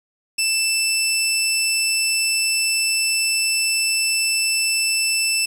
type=tone; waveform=15% pulse; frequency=2651 Hz; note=E7; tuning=9 cents sharp; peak=-10 dBFS; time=0.38-5.46 s; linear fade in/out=10 ms; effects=low-pass 12000 Hz 12 dB/octave + 7-bit